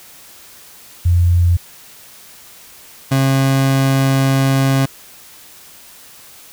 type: tone pair in turn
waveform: sine / 30% pulse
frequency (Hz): 87.2 / 134.95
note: F2 / C#3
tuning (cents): -2 / -46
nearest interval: minor sixth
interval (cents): 756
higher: second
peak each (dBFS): -9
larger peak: neither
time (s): 1.05-1.57 / 3.11-4.86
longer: second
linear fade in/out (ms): 10
effects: white hiss -41 dBFS RMS until 6.52 s